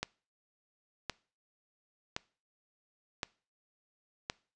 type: click train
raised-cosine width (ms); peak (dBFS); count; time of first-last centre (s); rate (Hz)
0.2; -16; 5; 0.03-4.299; 0.937
effects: noise-tail reverb RT60 0.4 s tail -23 dB re dry + resampled to 22050 Hz